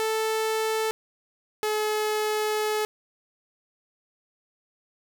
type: tone pair in turn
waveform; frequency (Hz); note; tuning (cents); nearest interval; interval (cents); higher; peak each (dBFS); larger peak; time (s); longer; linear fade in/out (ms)
sawtooth; 440 / 427.2; A4 / G#4; 0 / +49; minor second; 51; first; -20; neither; 0-0.91 / 1.63-2.85; second; 0
effects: none